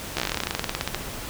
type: slowing click train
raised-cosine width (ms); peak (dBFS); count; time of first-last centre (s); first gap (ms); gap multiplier
0.2; -7; 23; 0.17-0.946; 14; 1.08
effects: pink hiss -35 dBFS RMS until 1.29 s